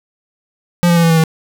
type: tone with pitch steps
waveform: square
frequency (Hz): 174.4 / 171.5 / 168.65 / 165.85 / 163.1 / 160.39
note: F3 / F3 / E3 / E3 / E3 / E3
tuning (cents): -2 / -31 / +40 / +11 / -18 / -47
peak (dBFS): -9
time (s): 0.83-1.238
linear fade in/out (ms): 0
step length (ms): 68
effects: none